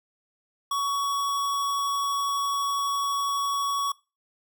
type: tone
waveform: square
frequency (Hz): 1122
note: C#6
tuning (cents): +21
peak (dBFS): -25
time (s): 0.71-3.92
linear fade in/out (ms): 5
effects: noise-tail reverb RT60 0.3 s tail -22 dB re dry